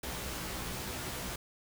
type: noise with comb filter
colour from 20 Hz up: pink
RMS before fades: -39 dBFS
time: 0.03-1.36 s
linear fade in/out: 5 ms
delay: 16 ms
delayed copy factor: +1
effects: none